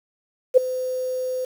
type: tone with ADSR envelope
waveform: sine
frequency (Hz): 510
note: C5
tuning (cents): -44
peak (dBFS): -6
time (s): 0.54-1.45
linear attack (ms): 33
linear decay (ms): 8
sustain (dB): -17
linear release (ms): 5
effects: 7-bit